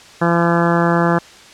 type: harmonic tone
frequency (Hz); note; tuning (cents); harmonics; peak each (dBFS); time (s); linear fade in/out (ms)
170.2; F3; -44; 1 / 2 / 3 / 4 / 5 / 6 / 7 / 8 / 9 / 10; -16 / -19 / -21 / -22 / -23 / -24 / -24 / -25 / -26 / -26; 0.21-1.19; 10
effects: white hiss -41 dBFS RMS until 1.53 s + low-pass 6000 Hz 12 dB/octave